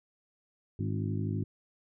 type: harmonic tone with a mistuned harmonic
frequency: 51.91 Hz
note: G#1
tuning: in tune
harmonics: 2 / 3 / 4 / 5 / 6 / 7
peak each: -32 / -36 / -38 / -40 / -42 / -43 dBFS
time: 0.79-1.44 s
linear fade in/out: 5 ms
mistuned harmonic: 5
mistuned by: +51 cents
effects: none